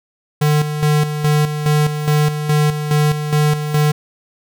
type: tone with tremolo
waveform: square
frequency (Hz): 150.1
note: D3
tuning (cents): +38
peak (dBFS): -12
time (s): 0.41-3.92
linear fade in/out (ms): 10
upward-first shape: square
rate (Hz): 2.4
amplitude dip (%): 60
effects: none